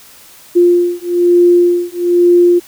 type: beating tone pair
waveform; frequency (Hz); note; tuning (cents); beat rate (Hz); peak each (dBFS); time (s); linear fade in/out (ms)
sine; 350 / 351.1; F4 / F4; +4 / +9; 1.1; -10; 0.55-2.6; 20
effects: white hiss -40 dBFS RMS until 2.67 s